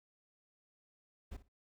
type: noise with echo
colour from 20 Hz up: brown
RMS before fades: -44 dBFS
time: 1.31-1.37 s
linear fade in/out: 10 ms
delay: 58 ms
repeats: 2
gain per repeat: -15 dB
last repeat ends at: 1.486 s
effects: none